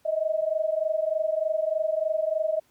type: tone pair together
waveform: sine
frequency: 619.7 / 643 Hz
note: D#5 / E5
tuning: -7 / -43 cents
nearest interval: minor second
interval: 64 cents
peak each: -26 dBFS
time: 0.05-2.6 s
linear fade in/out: 10 ms
effects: pink hiss -65 dBFS RMS until 2.7 s + high-pass 80 Hz 12 dB/octave